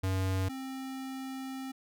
square tone pair in turn, 94.6 / 264.5 Hz, F#2 / C4, +39 / +19 cents, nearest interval octave + tritone, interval 1780 cents, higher second, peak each -29 / -38 dBFS, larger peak first, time 0.03-0.49 / 0.49-1.72 s, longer second, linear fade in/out 10 ms, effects none

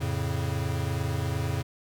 square chord, F augmented, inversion none, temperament equal, 87.31 / 110 / 138.59 Hz, F2 / A2 / C#3, 0 / 0 / 0 cents, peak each -32 dBFS, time 0-1.63 s, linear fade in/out 20 ms, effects none

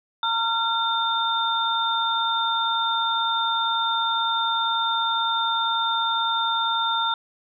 sine tone cluster, 915 / 1375 / 3611 Hz, A#5 / F6 / A7, -32 / -27 / +44 cents, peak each -25 dBFS, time 0.23-7.14 s, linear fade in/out 2 ms, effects none

